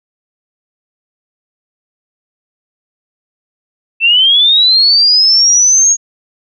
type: linear sweep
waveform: sine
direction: up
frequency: 2637 to 6645 Hz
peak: -5 dBFS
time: 4-5.97 s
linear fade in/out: 50 ms
effects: none